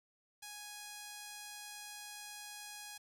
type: tone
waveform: 5% pulse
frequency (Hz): 830.6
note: G#5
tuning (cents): 0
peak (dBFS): -35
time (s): 0.42-2.98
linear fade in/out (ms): 10
effects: 11-bit